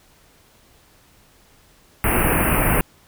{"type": "band-stop noise", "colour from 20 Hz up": "pink", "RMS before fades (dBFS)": -18, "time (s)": [2.04, 2.81], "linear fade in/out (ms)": 0, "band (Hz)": [2800, 9100], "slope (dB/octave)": 96, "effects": ["pink hiss -54 dBFS RMS until 3.07 s"]}